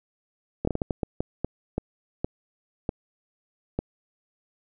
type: slowing click train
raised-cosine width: 2 ms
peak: -12 dBFS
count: 13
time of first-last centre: 0.65-3.79 s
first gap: 24 ms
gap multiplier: 1.39
effects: none